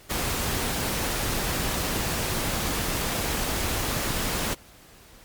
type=noise; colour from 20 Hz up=pink; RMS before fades=-27 dBFS; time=0.09-4.55 s; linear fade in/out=20 ms; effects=pink hiss -51 dBFS RMS until 5.24 s + MP3 96 kbps